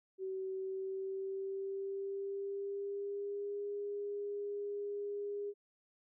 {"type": "tone with pitch glide", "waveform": "sine", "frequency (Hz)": [380.3, 407.6], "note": ["F#4", "G#4"], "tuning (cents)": [48, -32], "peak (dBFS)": -37, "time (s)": [0.18, 5.54], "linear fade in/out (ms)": 50, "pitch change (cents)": 120, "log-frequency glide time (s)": [0.52, 3.67], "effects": []}